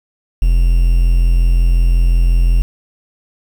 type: tone with quantisation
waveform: triangle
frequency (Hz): 42.78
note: F1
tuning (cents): -35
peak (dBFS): -6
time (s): 0.42-2.62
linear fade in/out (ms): 0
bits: 6
effects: none